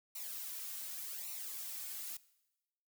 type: noise with flanger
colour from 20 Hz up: blue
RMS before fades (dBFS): -44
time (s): 0.15-2.17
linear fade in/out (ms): 5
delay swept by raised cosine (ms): 0.6 to 3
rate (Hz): 0.87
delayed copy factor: -0.75
effects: noise-tail reverb RT60 1.0 s tail -20 dB re dry